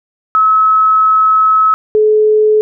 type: tone pair in turn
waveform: sine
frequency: 1290 / 428.4 Hz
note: E6 / A4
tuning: -38 / -46 cents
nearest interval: octave + perfect fifth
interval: 1908 cents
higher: first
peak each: -6 dBFS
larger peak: neither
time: 0.35-1.74 / 1.95-2.61 s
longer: first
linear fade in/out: 0 ms
effects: none